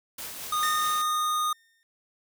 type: noise with tremolo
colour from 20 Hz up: white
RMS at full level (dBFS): -37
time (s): 0.18-1.02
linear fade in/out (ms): 5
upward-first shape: sine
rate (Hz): 4.7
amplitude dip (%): 30
type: tone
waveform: square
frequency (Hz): 1231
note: D#6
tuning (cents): -19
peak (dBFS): -25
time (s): 0.52-1.53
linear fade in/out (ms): 5
type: tone with exponential decay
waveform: sawtooth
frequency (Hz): 1825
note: A#6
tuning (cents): -37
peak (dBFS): -24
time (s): 0.63-1.83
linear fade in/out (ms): 0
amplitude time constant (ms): 260
effects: none